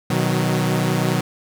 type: chord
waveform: sawtooth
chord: B major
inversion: none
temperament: equal with one note detuned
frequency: 125.19 / 155.56 / 185 Hz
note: B2 / D#3 / F#3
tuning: +24 / 0 / 0 cents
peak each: -18 dBFS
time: 0.1-1.21 s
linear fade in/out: 5 ms
effects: none